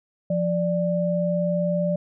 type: tone pair together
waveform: sine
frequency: 174.61 / 589.7 Hz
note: F3 / D5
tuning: 0 / +7 cents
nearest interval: octave + major sixth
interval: 2107 cents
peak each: -23 dBFS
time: 0.3-1.96 s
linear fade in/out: 5 ms
effects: none